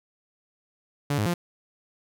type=tone with pitch steps; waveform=sawtooth; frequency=143.8 / 104.5 / 174.1 Hz; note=D3 / G#2 / F3; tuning=-36 / +11 / -5 cents; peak=-19 dBFS; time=1.1-1.34 s; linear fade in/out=5 ms; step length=80 ms; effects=none